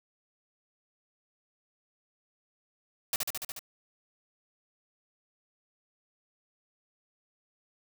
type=noise with echo; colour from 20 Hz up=white; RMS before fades=-29 dBFS; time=3.13-3.16 s; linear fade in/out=2 ms; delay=72 ms; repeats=6; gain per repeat=-2 dB; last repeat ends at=3.592 s; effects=none